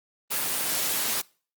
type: high-pass noise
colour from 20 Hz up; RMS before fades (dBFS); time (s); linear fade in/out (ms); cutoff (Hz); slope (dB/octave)
white; -27; 0.3-1.22; 20; 150; 12
effects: noise-tail reverb RT60 0.4 s tail -24 dB re dry + Opus 24 kbps